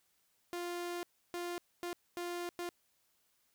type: tone bursts at uneven times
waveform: sawtooth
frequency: 349.6 Hz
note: F4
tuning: 2 cents sharp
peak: -34 dBFS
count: 5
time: 0.53-1.03 / 1.34-1.58 / 1.83-1.93 / 2.17-2.49 / 2.59-2.69 s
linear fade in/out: 0 ms
effects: white hiss -75 dBFS RMS until 3.54 s